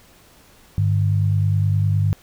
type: tone pair together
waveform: sine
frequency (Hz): 100.8 / 150.52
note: G2 / D3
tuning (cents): +49 / +43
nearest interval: perfect fifth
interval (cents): 694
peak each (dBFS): -16 / -22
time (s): 0.78-2.13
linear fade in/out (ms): 0
effects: pink hiss -51 dBFS RMS until 2.22 s